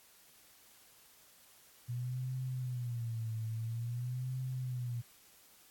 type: tone with vibrato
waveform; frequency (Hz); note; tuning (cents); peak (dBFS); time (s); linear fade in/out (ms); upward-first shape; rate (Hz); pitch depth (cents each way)
sine; 120.1; B2; -48; -35; 1.88-5.02; 20; sine; 0.49; 130
effects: white hiss -62 dBFS RMS until 5.7 s + AAC 64 kbps